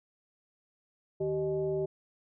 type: tone with frequency modulation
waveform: sine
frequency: 386.1 Hz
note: G4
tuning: 26 cents flat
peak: -28 dBFS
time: 1.2-1.86 s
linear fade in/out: 10 ms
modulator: 232 Hz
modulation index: 0.74
effects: none